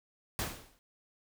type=noise with exponential decay; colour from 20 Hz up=pink; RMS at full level=-31 dBFS; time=0.39-0.79 s; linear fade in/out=0 ms; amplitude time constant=85 ms; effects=none